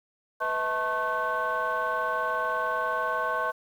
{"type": "tone cluster", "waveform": "sine", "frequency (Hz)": [497.5, 641, 886, 1090, 1520], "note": ["B4", "E5", "A5", "C#6", "F#6"], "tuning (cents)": [13, -49, 12, -29, 46], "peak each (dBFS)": [-34, -31, -34, -28, -30], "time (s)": [0.4, 3.52], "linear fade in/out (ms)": 20, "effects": ["tanh soft clip ceiling -19 dBFS", "9-bit"]}